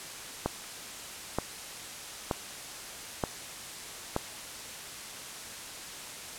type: click train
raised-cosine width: 1 ms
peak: -13 dBFS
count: 5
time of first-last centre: 0.46-4.164 s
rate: 1.08 Hz
effects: white hiss -42 dBFS RMS until 6.38 s + low-pass 10000 Hz 12 dB/octave